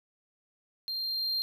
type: tone with level ramp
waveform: triangle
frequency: 4186 Hz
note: C8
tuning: in tune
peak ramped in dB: -31 to -26 dBFS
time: 0.88-1.42 s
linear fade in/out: 0 ms
effects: none